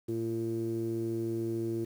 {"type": "tone with low-pass filter", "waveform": "sawtooth", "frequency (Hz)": 113.9, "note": "A#2", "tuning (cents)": -40, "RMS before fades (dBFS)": -33, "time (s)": [0.08, 1.85], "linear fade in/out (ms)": 10, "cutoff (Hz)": 360, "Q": 8.3, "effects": ["9-bit"]}